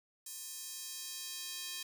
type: tone with high-pass filter sweep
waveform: square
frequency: 356.1 Hz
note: F4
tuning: 34 cents sharp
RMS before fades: -44 dBFS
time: 0.26-1.83 s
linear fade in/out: 5 ms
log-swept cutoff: 7300 to 3500 Hz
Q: 1.1
effects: none